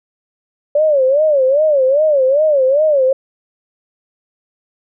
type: tone with vibrato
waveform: sine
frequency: 569 Hz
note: C#5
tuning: 45 cents sharp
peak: -9 dBFS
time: 0.75-3.13 s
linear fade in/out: 5 ms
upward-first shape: sine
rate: 2.5 Hz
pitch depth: 170 cents each way
effects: none